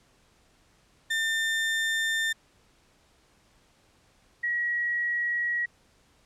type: tone pair in turn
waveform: 35% pulse / sine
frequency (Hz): 1800 / 1911.1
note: A6 / A#6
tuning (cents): +39 / +43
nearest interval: minor second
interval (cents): 104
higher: second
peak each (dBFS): -23 / -25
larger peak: first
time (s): 1.1-2.33 / 4.43-5.66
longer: neither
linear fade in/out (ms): 10
effects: pink hiss -63 dBFS RMS until 6.25 s + low-pass 9000 Hz 12 dB/octave